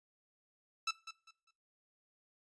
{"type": "tone with echo", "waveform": "15% pulse", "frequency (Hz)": 1318.5, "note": "E6", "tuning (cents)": 0, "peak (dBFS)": -26, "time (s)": [0.87, 0.91], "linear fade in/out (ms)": 5, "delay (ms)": 200, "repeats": 3, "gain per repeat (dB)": -12, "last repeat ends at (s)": 1.51, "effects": ["noise-tail reverb RT60 0.3 s tail -17 dB re dry", "resampled to 22050 Hz"]}